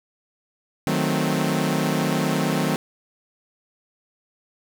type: chord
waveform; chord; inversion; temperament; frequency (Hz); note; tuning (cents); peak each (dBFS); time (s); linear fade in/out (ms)
sawtooth; D# diminished seventh; none; equal; 155.56 / 185 / 220 / 261.6; D#3 / F#3 / A3 / C4; 0 / 0 / 0 / 0; -21 / -22 / -23 / -22; 0.87-2.76; 0
effects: none